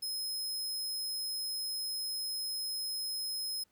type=tone; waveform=sawtooth; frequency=5130 Hz; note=E8; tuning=48 cents flat; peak=-32 dBFS; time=0.02-3.64 s; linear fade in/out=10 ms; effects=pink hiss -73 dBFS RMS until 3.71 s + high-pass 60 Hz 12 dB/octave